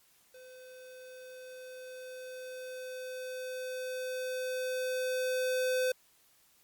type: tone with level ramp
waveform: square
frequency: 510 Hz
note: C5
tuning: 44 cents flat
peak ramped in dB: -51 to -28 dBFS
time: 0.34-5.92 s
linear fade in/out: 5 ms
effects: white hiss -66 dBFS RMS until 6.63 s + Opus 48 kbps